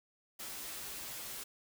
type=noise with comb filter; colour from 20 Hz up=white; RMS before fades=-44 dBFS; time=0.39-1.44 s; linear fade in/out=10 ms; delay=11 ms; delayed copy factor=-0.65; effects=none